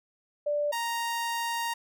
sine / sawtooth tone pair in turn, 587.3 / 932.3 Hz, D5 / A#5, 0 / 0 cents, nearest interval minor sixth, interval 800 cents, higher second, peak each -25 dBFS, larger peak neither, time 0.46-0.72 / 0.72-1.74 s, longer second, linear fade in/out 10 ms, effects none

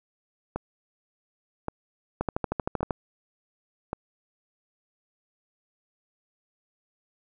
two click trains, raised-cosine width 1 ms, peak -12 / -15 dBFS, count 10 / 4, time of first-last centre 2.21-2.908 / 0.56-3.931 s, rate 12.9 / 0.89 Hz, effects none

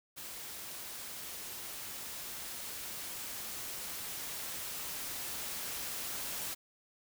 white noise with level ramp, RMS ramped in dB -45 to -39 dBFS, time 0.16-6.55 s, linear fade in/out 20 ms, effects none

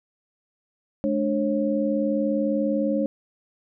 sine tone cluster, 214.4 / 294.3 / 543 Hz, A3 / D4 / C#5, -45 / +4 / -36 cents, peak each -25 / -25 / -25 dBFS, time 1.04-3.06 s, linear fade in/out 0 ms, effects none

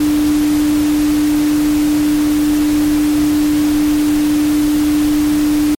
sine tone in noise, 298.4 Hz, D4, 28 cents sharp, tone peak -10 dBFS, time 0-5.75 s, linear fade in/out 5 ms, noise pink, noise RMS -25 dBFS, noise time 0-5.75 s, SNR +12 dB, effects MP3 64 kbps

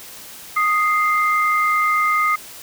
sine tone pair together, 1243 / 2093 Hz, D#6 / C7, -2 / 0 cents, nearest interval major sixth, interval 902 cents, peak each -16 / -20 dBFS, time 0.56-2.36 s, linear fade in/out 10 ms, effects white hiss -38 dBFS RMS until 2.62 s

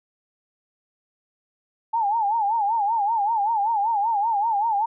sine tone with vibrato, 862 Hz, A5, 36 cents flat, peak -19 dBFS, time 1.93-4.86 s, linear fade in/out 10 ms, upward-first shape sine, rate 5.2 Hz, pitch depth 140 cents each way, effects none

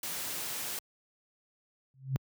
white noise, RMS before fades -37 dBFS, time 0.03-0.79 s, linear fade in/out 2 ms
sine tone with exponential growth, 133.3 Hz, C3, 33 cents sharp, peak -23 dBFS, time 1.94-2.16 s, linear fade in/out 0 ms, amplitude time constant 47 ms
effects high-pass 80 Hz 12 dB/octave

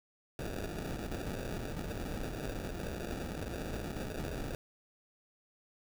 pink noise with sample-and-hold, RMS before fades -39 dBFS, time 0.39-4.55 s, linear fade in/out 0 ms, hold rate 1050 Hz, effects none

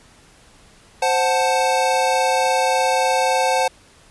square chord, F# diminished, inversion second, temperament equal, 523.3 / 740 / 880 Hz, C5 / F#5 / A5, 0 / 0 / 0 cents, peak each -21 dBFS, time 1.02-3.68 s, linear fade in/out 5 ms, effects pink hiss -50 dBFS RMS until 4.1 s + resampled to 24000 Hz

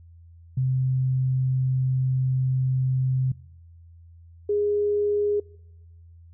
sine tone pair in turn, 130 / 412.7 Hz, C3 / G#4, -11 / -11 cents, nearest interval octave + minor sixth, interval 2000 cents, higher second, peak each -20 dBFS, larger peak neither, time 0.57-3.32 / 4.49-5.4 s, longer first, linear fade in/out 5 ms, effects noise-tail reverb RT60 1.0 s tail -24 dB re dry + added 84 Hz sine -46 dBFS peak until 6.33 s

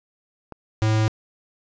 click, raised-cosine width 1 ms, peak -22 dBFS, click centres 0.523 s
square tone, 109.2 Hz, A2, 13 cents flat, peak -18 dBFS, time 0.82-1.08 s, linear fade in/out 0 ms
effects resampled to 16000 Hz + 8-bit

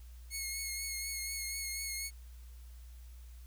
10% pulse tone with vibrato, 2176 Hz, C#7, 33 cents flat, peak -28 dBFS, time 0.3-2.11 s, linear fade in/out 50 ms, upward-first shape triangle, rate 4.1 Hz, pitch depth 31 cents each way, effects added 60 Hz sine -48 dBFS peak until 3.46 s + white hiss -65 dBFS RMS until 3.46 s

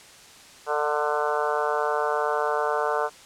harmonic tone with a mistuned harmonic, 149.2 Hz, D3, 28 cents sharp, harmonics 3 / 4 / 5 / 6 / 7 / 8 / 9 / 10, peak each -28 / -29 / -30 / -31 / -31 / -32 / -33 / -33 dBFS, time 0.66-3.1 s, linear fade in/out 50 ms, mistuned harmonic 5, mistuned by -16 cents, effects white hiss -48 dBFS RMS until 3.25 s + low-pass 8000 Hz 12 dB/octave

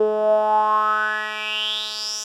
10% pulse tone with band-pass filter sweep, 213.6 Hz, G#3, 49 cents sharp, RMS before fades -21 dBFS, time 0-2.24 s, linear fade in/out 5 ms, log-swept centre 440 to 6300 Hz, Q 7.3, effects none

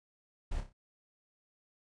brown noise with echo, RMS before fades -35 dBFS, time 0.51-0.61 s, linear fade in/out 10 ms, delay 30 ms, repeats 4, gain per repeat -7 dB, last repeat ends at 0.73 s, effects resampled to 22050 Hz

